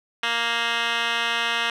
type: tone with band-pass filter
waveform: 10% pulse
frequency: 233.1 Hz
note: A#3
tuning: in tune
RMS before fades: -24 dBFS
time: 0.23-1.7 s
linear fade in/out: 2 ms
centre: 2400 Hz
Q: 6.1
effects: none